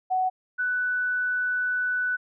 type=tone pair in turn; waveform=sine; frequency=745 / 1490 Hz; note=F#5 / F#6; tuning=+12 / +12 cents; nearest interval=octave; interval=1200 cents; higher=second; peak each=-21 / -23 dBFS; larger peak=first; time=0.1-0.3 / 0.58-2.17 s; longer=second; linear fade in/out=20 ms; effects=none